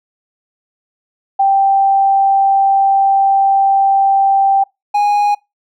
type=tone pair in turn; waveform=sine / triangle; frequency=784 / 823.7 Hz; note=G5 / G#5; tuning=0 / -14 cents; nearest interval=minor second; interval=86 cents; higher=second; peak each=-8 dBFS; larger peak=neither; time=1.39-4.64 / 4.94-5.35 s; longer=first; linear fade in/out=10 ms; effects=noise-tail reverb RT60 0.2 s tail -24 dB re dry